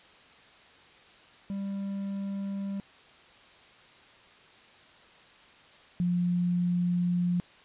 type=tone pair in turn; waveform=triangle / sine; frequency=197.4 / 176.51 Hz; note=G3 / F3; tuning=+12 / +19 cents; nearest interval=major second; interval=193 cents; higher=first; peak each=-29 / -24 dBFS; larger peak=second; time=1.5-2.8 / 6-7.4 s; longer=second; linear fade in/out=0 ms; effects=white hiss -55 dBFS RMS until 7.64 s + resampled to 8000 Hz

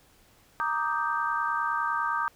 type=chord; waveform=sine; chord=Eb major seventh; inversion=second; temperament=equal; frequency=932.3 / 1174.7 / 1244.5 / 1568 Hz; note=Bb5 / D6 / Eb6 / G6; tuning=0 / 0 / 0 / 0 cents; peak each=-31 dBFS; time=0.6-2.28 s; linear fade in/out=0 ms; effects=pink hiss -60 dBFS RMS until 2.35 s

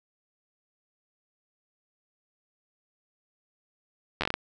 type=slowing click train; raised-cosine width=0.3 ms; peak=-11 dBFS; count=7; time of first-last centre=4.21-4.34 s; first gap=11 ms; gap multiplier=1.27; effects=none

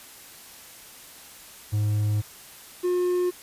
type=tone pair in turn; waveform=triangle; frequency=105.2 / 358.5 Hz; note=G#2 / F4; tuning=+23 / +45 cents; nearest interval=octave + major sixth; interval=2122 cents; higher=second; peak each=-19 dBFS; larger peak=neither; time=1.72-2.22 / 2.83-3.31 s; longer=first; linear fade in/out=20 ms; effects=white hiss -46 dBFS RMS until 3.42 s + resampled to 32000 Hz

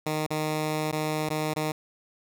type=tone with dropouts; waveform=10% pulse; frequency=154.4 Hz; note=D#3; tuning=13 cents flat; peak=-18 dBFS; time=0.06-1.72 s; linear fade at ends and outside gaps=5 ms; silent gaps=0.265-0.305 / 0.916-0.926 / 1.291-1.302 / 1.538-1.562 s; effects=none

